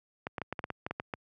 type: clicks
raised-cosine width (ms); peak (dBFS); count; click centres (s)
0.5; -19; 11; 0.269 / 0.382 / 0.417 / 0.526 / 0.592 / 0.641 / 0.703 / 0.865 / 0.91 / 0.999 / 1.138
effects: high-pass 80 Hz 12 dB/octave